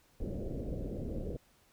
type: low-pass noise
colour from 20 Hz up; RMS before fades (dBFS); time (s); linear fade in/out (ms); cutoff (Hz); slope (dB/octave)
pink; -38; 0.2-1.37; 5; 580; 48
effects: pink hiss -67 dBFS RMS until 1.72 s